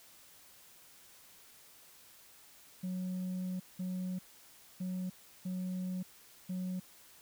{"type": "tone bursts at uneven times", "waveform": "sine", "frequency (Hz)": 183.9, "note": "F#3", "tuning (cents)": -10, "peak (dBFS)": -32, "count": 5, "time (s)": [[2.83, 3.6], [3.79, 4.19], [4.8, 5.1], [5.45, 6.03], [6.49, 6.8]], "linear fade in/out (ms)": 10, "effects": ["tanh soft clip ceiling -34 dBFS", "white hiss -59 dBFS RMS until 7.21 s"]}